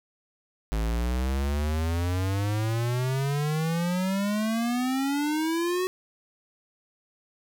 square exponential sweep, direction up, 53 to 373.7 Hz, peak -25 dBFS, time 0.72-5.87 s, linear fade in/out 0 ms, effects none

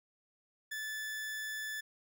40% pulse tone, 1741 Hz, A6, 19 cents flat, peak -37 dBFS, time 0.71-1.81 s, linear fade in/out 10 ms, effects none

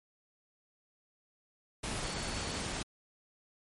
sine tone in noise, 4435 Hz, C#8, in tune, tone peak -47 dBFS, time 2.04-2.59 s, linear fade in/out 10 ms, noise pink, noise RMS -37 dBFS, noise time 1.83-2.83 s, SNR -13 dB, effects MP3 48 kbps

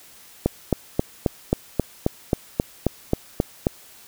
click train, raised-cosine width 2 ms, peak -4 dBFS, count 13, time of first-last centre 0.46-3.669 s, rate 3.74 Hz, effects white hiss -48 dBFS RMS until 4.07 s

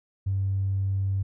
triangle tone with tanh clipping, 97.1 Hz, G2, 16 cents flat, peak -23 dBFS, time 0.26-1.23 s, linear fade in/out 10 ms, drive 4 dB, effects none

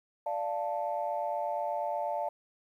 sine chord, D minor, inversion none, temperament equal with one note detuned, 587.3 / 695.6 / 880 Hz, D5 / F5 / A5, 0 / -7 / 0 cents, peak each -34 dBFS, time 0.26-2.29 s, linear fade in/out 5 ms, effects tanh soft clip ceiling -21 dBFS + 11-bit

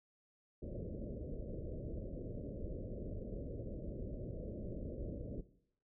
pink low-pass noise, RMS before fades -44 dBFS, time 0.62-5.41 s, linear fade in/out 5 ms, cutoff 610 Hz, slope 96 dB/octave, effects noise-tail reverb RT60 0.7 s tail -17 dB re dry

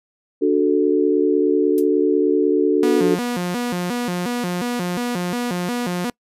sine chord, D major, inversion none, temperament equal, 293.7 / 370 / 440 Hz, D4 / F#4 / A4, 0 / 0 / 0 cents, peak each -18 dBFS, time 0.41-3.16 s, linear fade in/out 20 ms
violet noise with exponential decay, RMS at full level -27 dBFS, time 1.78-1.86 s, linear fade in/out 0 ms, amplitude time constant 17 ms
sawtooth tone with vibrato, 207.7 Hz, G#3, in tune, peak -17 dBFS, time 2.83-6.1 s, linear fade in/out 2 ms, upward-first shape square, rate 2.8 Hz, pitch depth 270 cents each way
effects noise-tail reverb RT60 0.1 s tail -25 dB re dry + resampled to 32000 Hz

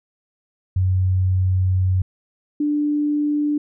sine tone pair in turn, 93 / 295.3 Hz, F#2 / D4, +9 / +10 cents, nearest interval octave + minor sixth, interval 2001 cents, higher second, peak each -15 / -17 dBFS, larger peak first, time 0.76-2.02 / 2.6-3.58 s, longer first, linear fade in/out 5 ms, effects none

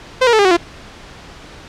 sawtooth tone with pitch steps, 514 / 474.1 / 437.2 / 403.3 / 371.9 / 343.1 Hz, C5 / A#4 / A4 / G4 / F#4 / F4, -31 / +29 / -11 / +49 / +9 / -31 cents, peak -5 dBFS, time 0.21-0.57 s, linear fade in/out 10 ms, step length 60 ms, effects pink hiss -37 dBFS RMS until 1.68 s + low-pass 5000 Hz 12 dB/octave

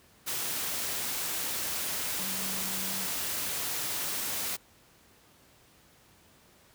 sine tone in noise, 190.1 Hz, F#3, 47 cents sharp, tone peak -42 dBFS, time 2.18-3.07 s, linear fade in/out 20 ms, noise white, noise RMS -33 dBFS, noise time 0.26-4.57 s, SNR -12 dB, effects pink hiss -60 dBFS RMS until 6.74 s + high-pass 60 Hz 12 dB/octave

